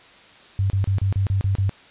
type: tone bursts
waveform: sine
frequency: 97.4 Hz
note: G2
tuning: 11 cents flat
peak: -17 dBFS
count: 8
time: 0.59-1.694 s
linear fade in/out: 0 ms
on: 110 ms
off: 32 ms
effects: white hiss -48 dBFS RMS until 1.9 s + resampled to 8000 Hz